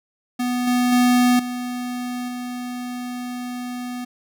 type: tone with level steps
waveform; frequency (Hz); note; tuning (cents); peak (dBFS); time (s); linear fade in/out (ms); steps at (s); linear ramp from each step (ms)
square; 246.9; B3; 0; -21 / -17 / -14 / -26 / -28; 0.39-4.05; 10; 0.67 / 0.92 / 1.39 / 2.28; 5
effects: none